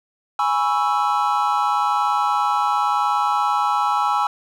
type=chord; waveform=triangle; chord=C# minor seventh; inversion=second; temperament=equal; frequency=830.6 / 987.8 / 1108.7 / 1318.5 Hz; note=G#5 / B5 / C#6 / E6; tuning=0 / 0 / 0 / 0 cents; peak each=-19 / -22 / -23 / -20 dBFS; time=0.39-4.27 s; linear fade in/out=2 ms; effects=none